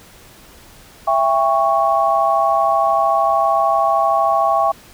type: chord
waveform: sine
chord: C# diminished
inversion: first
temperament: just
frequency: 665.2 / 798.3 / 1108.7 Hz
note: E5 / G5 / C#6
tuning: +16 / +31 / 0 cents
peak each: -17 dBFS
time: 1.07-4.72 s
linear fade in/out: 10 ms
effects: pink hiss -44 dBFS RMS until 4.93 s